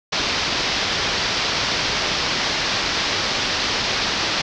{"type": "low-pass noise", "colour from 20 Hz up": "white", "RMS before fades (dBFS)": -22, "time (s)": [0.12, 4.42], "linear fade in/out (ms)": 10, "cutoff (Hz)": 5500, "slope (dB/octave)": 48, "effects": []}